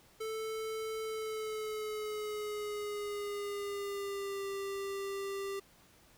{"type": "tone with pitch glide", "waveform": "square", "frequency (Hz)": [440, 394.3], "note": ["A4", "G4"], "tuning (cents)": [0, 10], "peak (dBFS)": -37, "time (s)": [0.2, 5.6], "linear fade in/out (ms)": 10, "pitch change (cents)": -190, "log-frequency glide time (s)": [1.03, 4.46], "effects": ["pink hiss -63 dBFS RMS until 6.17 s"]}